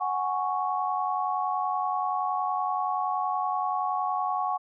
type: chord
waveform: sine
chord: F# suspended second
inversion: none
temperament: equal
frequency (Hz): 740 / 830.6 / 1108.7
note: F#5 / G#5 / C#6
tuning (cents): 0 / 0 / 0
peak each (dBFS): -29 / -31 / -29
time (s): 0-4.58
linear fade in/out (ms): 20
effects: none